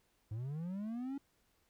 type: linear sweep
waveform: triangle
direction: up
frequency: 102.3 to 282.4 Hz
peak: -36 dBFS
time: 0.31-1.18 s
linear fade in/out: 5 ms
effects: pink hiss -75 dBFS RMS until 1.69 s